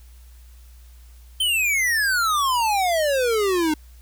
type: exponential sweep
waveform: square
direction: down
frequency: 3136 to 300 Hz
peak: -19 dBFS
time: 1.4-3.74 s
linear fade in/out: 5 ms
effects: added 60 Hz sine -43 dBFS peak until 4.01 s + white hiss -57 dBFS RMS until 4.01 s